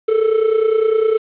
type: tone with amplitude modulation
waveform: triangle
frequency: 440 Hz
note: A4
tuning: in tune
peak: -7 dBFS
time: 0.08-1.18 s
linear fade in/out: 10 ms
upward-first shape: sine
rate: 29.9 Hz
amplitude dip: 70%
effects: resampled to 8000 Hz + 7-bit